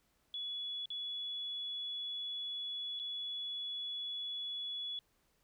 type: tone with dropouts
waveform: sine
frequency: 3399 Hz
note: G#7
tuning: 39 cents sharp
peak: -38 dBFS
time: 0.34-4.99 s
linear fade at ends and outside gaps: 1 ms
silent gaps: 0.857-0.903 / 2.992-2.997 s
effects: pink hiss -75 dBFS RMS until 5.43 s